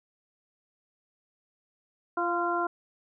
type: harmonic tone with a mistuned harmonic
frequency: 344.9 Hz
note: F4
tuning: 22 cents flat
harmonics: 1 / 2 / 3 / 4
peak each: -31 / -31 / -31 / -31 dBFS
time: 2.17-2.67 s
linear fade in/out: 5 ms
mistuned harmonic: 2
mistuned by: +21 cents
effects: none